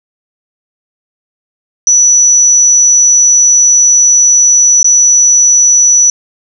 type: tone with dropouts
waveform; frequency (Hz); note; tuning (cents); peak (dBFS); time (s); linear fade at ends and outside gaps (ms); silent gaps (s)
sine; 5920; F#8; 0; -3; 1.87-6.1; 1; 4.83-4.844
effects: none